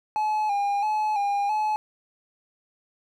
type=tone with vibrato; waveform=triangle; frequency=831 Hz; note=G#5; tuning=1 cent sharp; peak=-20 dBFS; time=0.16-1.76 s; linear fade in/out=0 ms; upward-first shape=square; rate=1.5 Hz; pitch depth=50 cents each way; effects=none